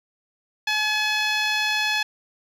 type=tone with band-pass filter; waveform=10% pulse; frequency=852 Hz; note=G#5; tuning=44 cents sharp; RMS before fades=-23 dBFS; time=0.67-2.03 s; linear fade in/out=5 ms; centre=2200 Hz; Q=0.67; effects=none